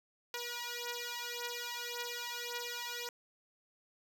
5% pulse beating tone pair, 480 / 481.8 Hz, B4 / B4, -49 / -43 cents, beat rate 1.8 Hz, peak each -30 dBFS, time 0.34-3.09 s, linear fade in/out 2 ms, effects none

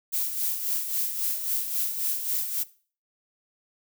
violet noise with tremolo, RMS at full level -26 dBFS, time 0.12-2.64 s, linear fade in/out 20 ms, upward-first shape sine, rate 3.7 Hz, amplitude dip 55%, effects noise-tail reverb RT60 0.4 s tail -18 dB re dry

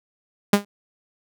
sawtooth tone with exponential decay, 203.2 Hz, G#3, 38 cents flat, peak -6 dBFS, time 0.53-0.65 s, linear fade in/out 5 ms, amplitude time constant 25 ms, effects none

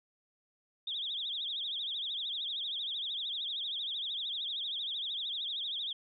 sine tone with vibrato, 3488 Hz, A7, 16 cents flat, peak -34 dBFS, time 0.87-5.93 s, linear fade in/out 5 ms, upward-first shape triangle, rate 13 Hz, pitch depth 190 cents each way, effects none

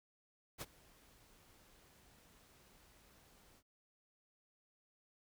pink noise with ADSR envelope, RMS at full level -43 dBFS, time 0.58-3.63 s, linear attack 36 ms, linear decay 34 ms, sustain -23 dB, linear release 59 ms, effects none

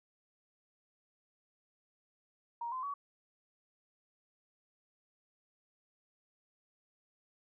sine tone with pitch steps, 940 / 1031 / 1130.8 Hz, A#5 / C6 / C#6, +14 / -26 / +34 cents, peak -36 dBFS, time 2.61-2.94 s, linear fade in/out 5 ms, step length 110 ms, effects none

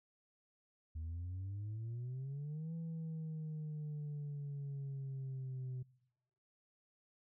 sine exponential two-way sweep, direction up then down, 77.8 to 165.7 to 126.9 Hz, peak -38 dBFS, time 0.95-5.83 s, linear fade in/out 10 ms, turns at 2.74 s, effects noise-tail reverb RT60 0.9 s tail -24 dB re dry + tanh soft clip ceiling -39 dBFS

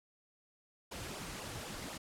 pink noise with flanger, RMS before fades -44 dBFS, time 0.91-1.98 s, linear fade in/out 10 ms, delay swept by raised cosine 0.47 to 4.87 ms, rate 4 Hz, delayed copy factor -0.75, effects low-pass 11000 Hz 12 dB/octave

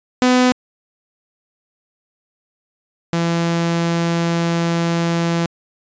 sawtooth tone pair in turn, 251.4 / 168.71 Hz, B3 / E3, +31 / +40 cents, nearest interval perfect fifth, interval 691 cents, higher first, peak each -7 / -12 dBFS, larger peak first, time 0.22-0.52 / 3.13-5.46 s, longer second, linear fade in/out 0 ms, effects resampled to 16000 Hz

